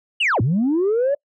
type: linear two-way sweep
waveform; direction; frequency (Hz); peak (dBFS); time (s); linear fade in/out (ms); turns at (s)
sine; down then up; 3018 to 100.2 to 583; -14; 0.2-1.15; 10; 0.41
effects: noise-tail reverb RT60 0.1 s tail -25 dB re dry + tanh soft clip ceiling -13 dBFS